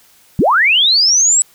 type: linear sweep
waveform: sine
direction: up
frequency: 123.47 to 7902 Hz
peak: -8 dBFS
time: 0.39-1.42 s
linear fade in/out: 0 ms
effects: white hiss -49 dBFS RMS until 1.54 s